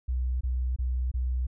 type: tone bursts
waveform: sine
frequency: 62.7 Hz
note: B1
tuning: 27 cents sharp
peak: -25 dBFS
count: 4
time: 0.08-1.469 s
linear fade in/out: 10 ms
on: 330 ms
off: 23 ms
effects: none